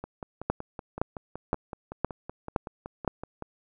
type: two click trains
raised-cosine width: 1 ms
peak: -10 / -22 dBFS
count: 6 / 19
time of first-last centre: 0.5-3.077 / 0.04-3.423 s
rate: 1.94 / 5.32 Hz
effects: none